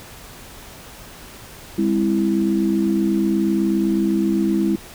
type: chord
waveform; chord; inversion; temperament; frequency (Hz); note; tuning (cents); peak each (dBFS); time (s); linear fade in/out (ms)
sine; Ab augmented; none; equal with one note detuned; 202.3 / 261.6 / 329.6; Ab3 / C4 / E4; -45 / 0 / 0; -19 / -25 / -19; 1.78-4.76; 5
effects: pink hiss -40 dBFS RMS until 4.94 s